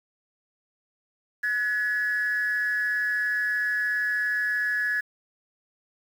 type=tone with amplitude modulation; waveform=sine; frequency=1698 Hz; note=G#6; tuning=38 cents sharp; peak=-19 dBFS; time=1.43-5.01 s; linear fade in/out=10 ms; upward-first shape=sine; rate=217 Hz; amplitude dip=70%; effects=tanh soft clip ceiling -17 dBFS + 8-bit